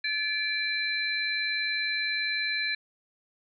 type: tone cluster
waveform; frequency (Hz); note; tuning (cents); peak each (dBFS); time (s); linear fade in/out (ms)
sine; 1725 / 2346 / 4055; A6 / D7 / B7; -35 / -2 / +45; -31; 0.04-2.75; 5
effects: none